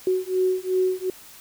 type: beating tone pair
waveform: sine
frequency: 370 / 372.7 Hz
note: F#4 / F#4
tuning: 0 / +13 cents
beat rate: 2.7 Hz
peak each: -23 dBFS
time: 0.07-1.1 s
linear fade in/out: 2 ms
effects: white hiss -46 dBFS RMS until 1.4 s